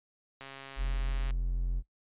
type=click train; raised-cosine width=0.3 ms; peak=-29 dBFS; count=123; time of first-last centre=0.41-1.307 s; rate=136 Hz
type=tone; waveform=triangle; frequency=43.65 Hz; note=F1; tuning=in tune; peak=-26 dBFS; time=0.76-1.83 s; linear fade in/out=50 ms
effects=noise-tail reverb RT60 0.1 s tail -20 dB re dry + resampled to 8000 Hz